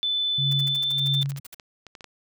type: tone with pitch glide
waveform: sine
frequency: 3509 to 3554 Hz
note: A7 to A7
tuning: -5 to +17 cents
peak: -22 dBFS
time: 0.03-1.23 s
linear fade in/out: 0 ms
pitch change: +22 cents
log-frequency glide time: 0.62-1.01 s
type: tone with tremolo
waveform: sine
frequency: 139 Hz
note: C#3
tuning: 5 cents sharp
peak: -22 dBFS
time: 0.38-1.4 s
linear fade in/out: 5 ms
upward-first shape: sine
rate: 1.6 Hz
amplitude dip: 90%
type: noise bursts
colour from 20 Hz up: white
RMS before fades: -40 dBFS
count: 14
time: 0.51-1.546 s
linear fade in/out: 5 ms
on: 22 ms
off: 56 ms
type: clicks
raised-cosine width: 0.2 ms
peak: -25 dBFS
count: 9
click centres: 1.228 / 1.259 / 1.319 / 1.363 / 1.598 / 1.867 / 1.952 / 2.008 / 2.043 s
effects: none